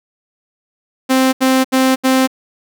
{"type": "tone bursts", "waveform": "sawtooth", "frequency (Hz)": 261.6, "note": "C4", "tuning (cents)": 0, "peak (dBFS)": -6, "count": 4, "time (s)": [1.09, 2.275], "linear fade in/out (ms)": 20, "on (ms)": 240, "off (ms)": 75, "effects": []}